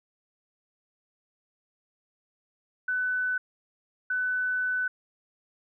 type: tone bursts at uneven times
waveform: sine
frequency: 1500 Hz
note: F#6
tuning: 23 cents sharp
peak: -25 dBFS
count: 2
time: 2.88-3.38 / 4.1-4.88 s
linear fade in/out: 5 ms
effects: none